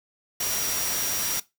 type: tone in noise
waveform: sine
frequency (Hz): 5710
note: F8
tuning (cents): +37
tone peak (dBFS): -31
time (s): 0.4-1.4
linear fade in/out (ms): 5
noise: white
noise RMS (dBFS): -28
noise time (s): 0.4-1.4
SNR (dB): -6
effects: noise-tail reverb RT60 0.2 s tail -18 dB re dry